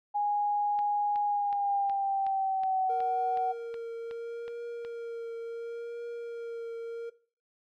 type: tone with pitch glide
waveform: sine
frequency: 825 to 747.8 Hz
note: G#5 to F#5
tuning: -12 to +18 cents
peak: -26 dBFS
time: 0.14-3.53 s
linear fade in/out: 20 ms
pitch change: -170 cents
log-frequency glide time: 1.24-3 s
type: click train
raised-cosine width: 0.3 ms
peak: -31 dBFS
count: 12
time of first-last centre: 0.79-4.849 s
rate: 2.71 Hz
type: tone with vibrato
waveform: triangle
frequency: 466.2 Hz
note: A#4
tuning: in tune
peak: -33 dBFS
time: 2.89-7.1 s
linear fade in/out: 10 ms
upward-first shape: triangle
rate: 0.71 Hz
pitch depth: 21 cents each way
effects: noise-tail reverb RT60 0.4 s tail -17 dB re dry